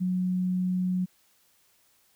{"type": "tone", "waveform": "sine", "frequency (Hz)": 182.9, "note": "F#3", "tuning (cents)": -20, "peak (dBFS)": -24, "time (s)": [0, 1.06], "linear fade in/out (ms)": 20, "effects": ["white hiss -65 dBFS RMS until 2.15 s"]}